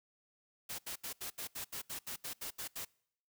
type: noise bursts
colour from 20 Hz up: white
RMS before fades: -42 dBFS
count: 13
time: 0.69-2.851 s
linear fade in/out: 10 ms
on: 97 ms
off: 75 ms
effects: noise-tail reverb RT60 0.7 s tail -26 dB re dry